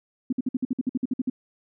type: tone bursts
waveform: sine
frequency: 254.4 Hz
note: C4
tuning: 48 cents flat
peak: -21 dBFS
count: 13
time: 0.3-1.299 s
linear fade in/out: 5 ms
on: 27 ms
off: 54 ms
effects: none